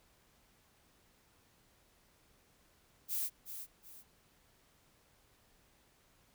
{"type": "noise with echo", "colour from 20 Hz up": "violet", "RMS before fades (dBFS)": -36, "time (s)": [3.08, 3.3], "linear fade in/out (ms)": 50, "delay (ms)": 370, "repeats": 2, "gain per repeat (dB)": -9, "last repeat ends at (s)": 4.04, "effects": ["pink hiss -69 dBFS RMS until 6.34 s"]}